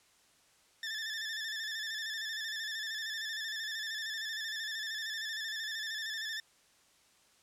20% pulse tone with vibrato, 1762 Hz, A6, 2 cents sharp, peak -31 dBFS, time 0.83-6.4 s, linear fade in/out 2 ms, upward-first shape square, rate 13 Hz, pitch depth 42 cents each way, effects white hiss -66 dBFS RMS until 7.42 s + low-pass 9000 Hz 12 dB/octave

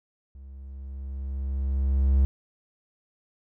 triangle tone with level ramp, 67.4 Hz, C#2, 48 cents flat, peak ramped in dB -40 to -14 dBFS, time 0.35-2.25 s, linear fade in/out 0 ms, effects none

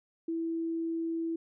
sine tone, 329.6 Hz, E4, in tune, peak -30 dBFS, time 0.28-1.36 s, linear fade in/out 5 ms, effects none

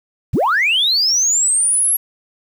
sine linear sweep, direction up, 43.65 to 11440 Hz, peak -11 dBFS, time 0.33-1.97 s, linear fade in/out 10 ms, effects tanh soft clip ceiling -9 dBFS + 7-bit

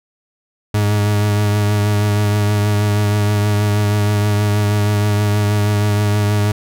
40% pulse tone with vibrato, 103.83 Hz, G#2, in tune, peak -12 dBFS, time 0.74-6.52 s, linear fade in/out 5 ms, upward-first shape triangle, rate 6.3 Hz, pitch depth 26 cents each way, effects none

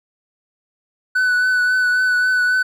triangle tone with vibrato, 1494 Hz, F#6, 16 cents sharp, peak -12 dBFS, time 1.15-2.63 s, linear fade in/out 10 ms, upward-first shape triangle, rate 3.7 Hz, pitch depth 25 cents each way, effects none

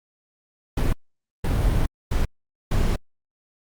brown noise bursts at uneven times, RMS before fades -20 dBFS, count 4, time 0.77-0.93 / 1.44-1.86 / 2.11-2.25 / 2.71-2.96 s, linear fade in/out 5 ms, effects Opus 48 kbps

